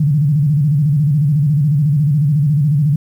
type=tone with vibrato; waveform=sine; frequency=146.6 Hz; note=D3; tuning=3 cents flat; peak=-10 dBFS; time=0-2.96 s; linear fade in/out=5 ms; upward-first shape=square; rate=14 Hz; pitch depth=110 cents each way; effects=8-bit